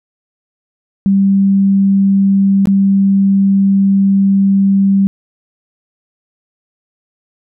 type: tone with dropouts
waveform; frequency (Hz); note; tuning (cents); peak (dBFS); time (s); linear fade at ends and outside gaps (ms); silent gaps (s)
sine; 196; G3; 0; -7; 1.06-5.07; 0; 2.656-2.672
effects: none